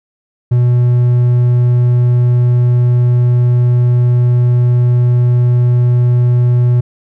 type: tone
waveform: triangle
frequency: 122.3 Hz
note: B2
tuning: 16 cents flat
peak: -5 dBFS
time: 0.51-6.81 s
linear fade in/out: 10 ms
effects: none